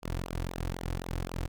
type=tone with flanger; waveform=sawtooth; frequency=43.58 Hz; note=F1; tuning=3 cents flat; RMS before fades=-35 dBFS; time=0.02-1.48 s; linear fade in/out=20 ms; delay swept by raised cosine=0.42 to 5.12 ms; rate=3.9 Hz; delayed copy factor=-0.8; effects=none